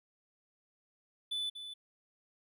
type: tone with echo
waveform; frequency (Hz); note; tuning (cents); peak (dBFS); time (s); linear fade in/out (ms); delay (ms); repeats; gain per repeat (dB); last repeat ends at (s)
triangle; 3490; A7; -15; -32; 1.31-1.5; 10; 240; 1; -9; 1.74
effects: none